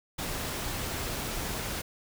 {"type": "noise", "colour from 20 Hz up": "pink", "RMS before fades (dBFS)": -34, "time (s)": [0.18, 1.82], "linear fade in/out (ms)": 10, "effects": []}